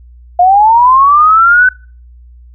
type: linear sweep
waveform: sine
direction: up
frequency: 698.5 to 1519 Hz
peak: -3 dBFS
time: 0.39-1.69 s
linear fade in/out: 5 ms
effects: noise-tail reverb RT60 0.4 s tail -25 dB re dry + added 60 Hz sine -34 dBFS peak until 2.54 s